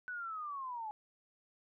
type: linear sweep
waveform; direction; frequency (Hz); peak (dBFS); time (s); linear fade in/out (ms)
sine; down; 1500 to 835; -39; 0.08-0.91; 0
effects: none